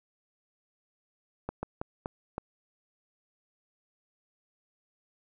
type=slowing click train; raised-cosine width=1 ms; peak=-19 dBFS; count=5; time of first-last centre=1.49-2.381 s; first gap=140 ms; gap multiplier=1.32; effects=none